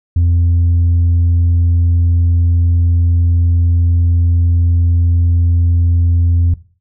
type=tone; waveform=sine; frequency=85.6 Hz; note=F2; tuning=34 cents flat; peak=-6 dBFS; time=0.16-6.54 s; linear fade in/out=5 ms; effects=noise-tail reverb RT60 0.4 s tail -19 dB re dry + tanh soft clip ceiling -7 dBFS